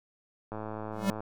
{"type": "click train", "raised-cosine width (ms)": 1, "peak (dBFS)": -24, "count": 75, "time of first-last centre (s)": [0.52, 1.205], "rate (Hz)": 108}
{"type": "tone with exponential growth", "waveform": "square", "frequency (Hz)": 196, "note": "G3", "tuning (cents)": 0, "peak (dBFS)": -22, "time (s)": [0.92, 1.1], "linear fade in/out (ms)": 0, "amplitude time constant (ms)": 39}
{"effects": []}